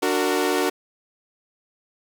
sawtooth chord, D augmented, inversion none, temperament equal with one note detuned, 293.7 / 370 / 460.5 Hz, D4 / F#4 / A#4, 0 / 0 / -21 cents, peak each -21 / -19 / -21 dBFS, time 0.02-0.7 s, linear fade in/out 10 ms, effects none

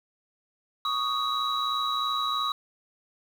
sine tone cluster, 1120 / 1243 / 3885 Hz, C#6 / D#6 / B7, +18 / -2 / -29 cents, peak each -29 dBFS, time 0.85-2.52 s, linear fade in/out 2 ms, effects tanh soft clip ceiling -17 dBFS + 8-bit

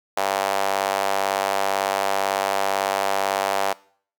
sawtooth tone with high-pass filter, 98 Hz, G2, in tune, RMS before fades -23 dBFS, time 0.17-3.73 s, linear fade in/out 5 ms, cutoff 700 Hz, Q 2.5, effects noise-tail reverb RT60 0.5 s tail -21 dB re dry

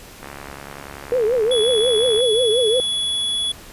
click train, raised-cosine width 0.5 ms, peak -19 dBFS, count 140, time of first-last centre 0.23-2.204 s, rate 70.4 Hz
sine tone with vibrato, 466.2 Hz, A#4, in tune, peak -15 dBFS, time 1.12-2.8 s, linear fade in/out 0 ms, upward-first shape triangle, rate 5.6 Hz, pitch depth 210 cents each way
square tone, 3391 Hz, G#7, 35 cents sharp, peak -20 dBFS, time 1.51-3.52 s, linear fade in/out 5 ms
effects pink hiss -41 dBFS RMS until 3.72 s + resampled to 32000 Hz

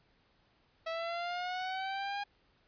sawtooth linear sweep, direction up, 650 to 816 Hz, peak -31 dBFS, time 0.86-2.24 s, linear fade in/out 10 ms, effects pink hiss -70 dBFS RMS until 2.67 s + resampled to 11025 Hz

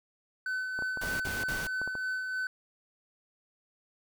triangle tone with tremolo, 1514 Hz, F#6, 39 cents sharp, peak -28 dBFS, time 0.46-2.47 s, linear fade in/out 2 ms, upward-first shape sine, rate 3.2 Hz, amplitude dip 35%
clicks, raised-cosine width 1 ms, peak -26 dBFS, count 10, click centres 0.79 / 0.823 / 0.973 / 1.036 / 1.272 / 1.437 / 1.521 / 1.816 / 1.876 / 1.953 s
pink noise bursts, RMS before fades -38 dBFS, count 3, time 1.01-1.672 s, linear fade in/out 5 ms, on 190 ms, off 46 ms
effects none

